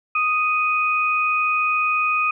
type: tone pair together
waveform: sine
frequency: 1244 / 2493 Hz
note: D#6 / D#7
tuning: -1 / +3 cents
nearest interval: octave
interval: 1204 cents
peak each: -20 dBFS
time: 0.15-2.31 s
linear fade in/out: 5 ms
effects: none